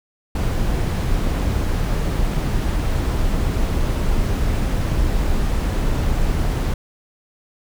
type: noise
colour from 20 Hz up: brown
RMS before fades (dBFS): -19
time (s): 0.35-6.74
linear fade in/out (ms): 5
effects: none